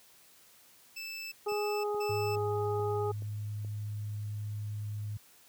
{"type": "tone bursts", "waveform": "25% pulse", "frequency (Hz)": 2636, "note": "E7", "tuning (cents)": -1, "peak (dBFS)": -35, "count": 3, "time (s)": [0.96, 2.36], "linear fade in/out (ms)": 10, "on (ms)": 360, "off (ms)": 160}
{"type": "harmonic tone", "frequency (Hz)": 415.3, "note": "G#4", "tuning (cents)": 0, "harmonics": [1, 2, 3], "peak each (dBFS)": [-31, -37, -41], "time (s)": [1.46, 3.12], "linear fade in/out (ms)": 10}
{"type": "click train", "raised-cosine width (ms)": 2, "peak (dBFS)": -37, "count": 6, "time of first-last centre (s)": [1.52, 3.648], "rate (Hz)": 2.35}
{"type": "tone", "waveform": "sine", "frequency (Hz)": 104.9, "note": "G#2", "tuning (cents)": 18, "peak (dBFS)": -34, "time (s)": [2.09, 5.17], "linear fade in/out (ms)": 5}
{"effects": ["white hiss -60 dBFS RMS until 5.48 s", "high-pass 60 Hz 12 dB/octave"]}